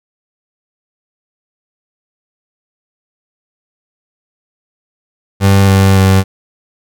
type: tone with pitch steps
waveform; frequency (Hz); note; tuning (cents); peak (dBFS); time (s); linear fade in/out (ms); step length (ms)
30% pulse; 98 / 96.87 / 95.76; G2 / G2 / G2; 0 / -20 / -40; -3; 5.4-6.24; 50; 280
effects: none